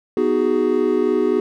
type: chord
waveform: triangle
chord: G# minor seventh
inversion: first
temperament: equal with one note detuned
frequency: 246.9 / 311.1 / 371.9 / 415.3 Hz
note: B3 / D#4 / F#4 / G#4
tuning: 0 / 0 / +9 / 0 cents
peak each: -21 / -21 / -17 / -18 dBFS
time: 0.17-1.4 s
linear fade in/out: 2 ms
effects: none